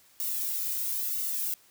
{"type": "noise with flanger", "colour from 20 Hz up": "violet", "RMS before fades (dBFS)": -31, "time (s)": [0.2, 1.54], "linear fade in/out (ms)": 0, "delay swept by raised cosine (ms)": [1.2, 1.83], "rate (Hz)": 1, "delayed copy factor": -0.7, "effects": ["white hiss -60 dBFS RMS until 1.7 s"]}